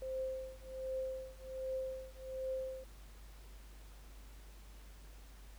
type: tone with tremolo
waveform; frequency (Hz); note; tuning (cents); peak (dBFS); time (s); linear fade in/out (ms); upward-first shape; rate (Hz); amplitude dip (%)
sine; 523.3; C5; 0; -35; 0.02-2.84; 2; triangle; 1.3; 100
effects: added 50 Hz sine -52 dBFS peak until 5.58 s + pink hiss -62 dBFS RMS until 5.58 s